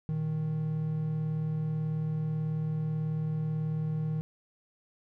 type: tone pair together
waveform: triangle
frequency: 118.1 / 156.39 Hz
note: A#2 / D#3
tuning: +23 / +9 cents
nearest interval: perfect fourth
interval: 486 cents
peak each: -36 / -27 dBFS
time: 0.09-4.21 s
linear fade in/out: 0 ms
effects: none